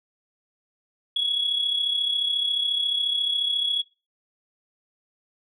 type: tone with amplitude modulation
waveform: sine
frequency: 3354 Hz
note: G#7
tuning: 16 cents sharp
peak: -18 dBFS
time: 1.16-3.82 s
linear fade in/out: 5 ms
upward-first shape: sine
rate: 34.2 Hz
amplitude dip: 60%
effects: noise-tail reverb RT60 0.3 s tail -22 dB re dry + tanh soft clip ceiling -16 dBFS